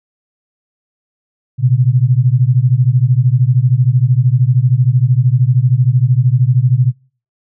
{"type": "beating tone pair", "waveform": "sine", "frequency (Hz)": [120, 133], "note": ["B2", "C3"], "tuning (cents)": [-49, 29], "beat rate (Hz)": 13, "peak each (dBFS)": -11, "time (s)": [1.58, 6.93], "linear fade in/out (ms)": 50, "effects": ["noise-tail reverb RT60 0.4 s tail -24 dB re dry"]}